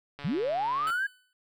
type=click train; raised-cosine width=0.3 ms; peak=-26 dBFS; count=103; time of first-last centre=0.19-0.903 s; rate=143 Hz
type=linear sweep; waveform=sine; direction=up; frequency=118.1 to 1661.2 Hz; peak=-26 dBFS; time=0.24-1.07 s; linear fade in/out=10 ms
type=tone with exponential decay; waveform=25% pulse; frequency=1500 Hz; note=F#6; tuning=23 cents sharp; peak=-30 dBFS; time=0.87-1.33 s; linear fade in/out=1 ms; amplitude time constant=98 ms
effects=none